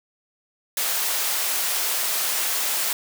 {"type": "high-pass noise", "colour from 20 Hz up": "white", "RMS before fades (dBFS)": -24, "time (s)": [0.77, 2.93], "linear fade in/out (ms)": 2, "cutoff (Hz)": 500, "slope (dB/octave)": 12, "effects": []}